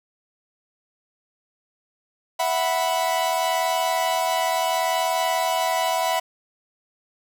45% pulse chord, E suspended second, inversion none, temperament equal, 659.3 / 740 / 987.8 Hz, E5 / F#5 / B5, 0 / 0 / 0 cents, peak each -25 dBFS, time 2.39-6.2 s, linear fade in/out 10 ms, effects none

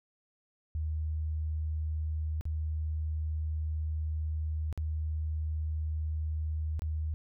sine tone with dropouts, 77.78 Hz, D#2, in tune, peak -30 dBFS, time 0.75-7.14 s, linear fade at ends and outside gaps 0 ms, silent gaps 2.41-2.454 / 4.727-4.776 / 6.794-6.82 s, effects none

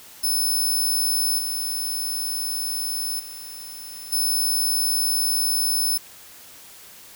10% pulse tone with level steps, 5260 Hz, E8, 5 cents flat, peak -14 / -19 / -30 / -14 dBFS, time 0.23-5.98 s, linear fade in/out 10 ms, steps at 1.38 / 3.19 / 4.12 s, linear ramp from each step 10 ms, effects white hiss -45 dBFS RMS until 7.15 s

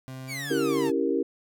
30% pulse tone with pitch glide, 130.81 to 145.98 Hz, C3 to D3, 0 to -10 cents, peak -34 dBFS, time 0.08-0.9 s, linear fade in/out 0 ms, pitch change +190 cents, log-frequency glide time 0.27-0.52 s
sawtooth exponential sweep, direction down, 2391 to 837 Hz, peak -29 dBFS, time 0.27-0.92 s, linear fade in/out 50 ms
sine chord, C# diminished seventh, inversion none, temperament equal, 277.2 / 329.6 / 392 / 466.2 Hz, C#4 / E4 / G4 / Bb4, 0 / 0 / 0 / 0 cents, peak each -28 dBFS, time 0.5-1.23 s, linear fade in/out 10 ms
effects none

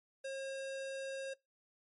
square tone, 539 Hz, C#5, 49 cents flat, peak -40 dBFS, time 0.24-1.34 s, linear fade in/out 10 ms, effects noise-tail reverb RT60 0.2 s tail -23 dB re dry + MP3 48 kbps

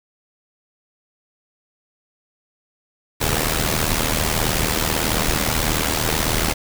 pink noise with amplitude modulation, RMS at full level -17 dBFS, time 3.2-6.54 s, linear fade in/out 20 ms, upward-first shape sine, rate 78.3 Hz, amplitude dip 75%, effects none

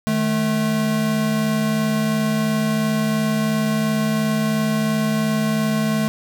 square tone pair together, 153.81 / 216.7 Hz, D#3 / A3, -20 / -26 cents, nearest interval tritone, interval 594 cents, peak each -26 / -19 dBFS, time 0.07-6.08 s, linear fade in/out 0 ms, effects 7-bit

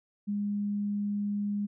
sine tone, 204.7 Hz, G#3, 25 cents flat, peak -28 dBFS, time 0.27-1.67 s, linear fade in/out 20 ms, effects none

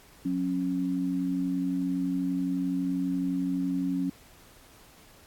sine tone pair together, 181.41 / 273.3 Hz, F#3 / C#4, -34 / -24 cents, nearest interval perfect fifth, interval 710 cents, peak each -31 / -27 dBFS, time 0.25-4.1 s, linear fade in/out 5 ms, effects pink hiss -55 dBFS RMS until 5.26 s + AAC 64 kbps

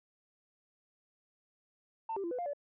sine tone with pitch steps, 897 / 393.2 / 340.6 / 498.7 / 701 / 576 Hz, A5 / G4 / F4 / B4 / F5 / D5, +33 / +5 / -43 / +17 / +6 / -34 cents, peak -33 dBFS, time 2.09-2.534 s, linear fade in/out 5 ms, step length 74 ms, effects tanh soft clip ceiling -30 dBFS

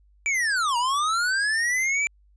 square linear two-way sweep, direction down then up, 2349 to 932.3 to 2349 Hz, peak -22 dBFS, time 0.26-2.07 s, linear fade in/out 0 ms, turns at 0.77 s, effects added 50 Hz sine -55 dBFS peak until 2.36 s + resampled to 22050 Hz

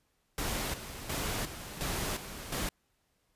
pink noise with tremolo, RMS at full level -34 dBFS, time 0.38-2.69 s, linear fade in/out 2 ms, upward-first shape square, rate 1.4 Hz, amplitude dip 65%, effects pink hiss -75 dBFS RMS until 3.35 s + resampled to 32000 Hz

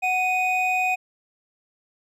triangle tone pair together, 740 / 2491 Hz, F#5 / D#7, 0 / +1 cents, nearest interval octave + major sixth, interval 2101 cents, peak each -21 / -21 dBFS, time 0.02-0.96 s, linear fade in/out 20 ms, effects none

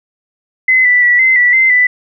sine tone with pitch steps, 2040 / 1976 / 1951 / 2060 / 1959 / 2072 / 1988 Hz, C7 / B6 / B6 / C7 / B6 / C7 / B6, -44 / 0 / -22 / -28 / -15 / -17 / +11 cents, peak -6 dBFS, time 0.68-1.87 s, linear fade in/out 5 ms, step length 170 ms, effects none

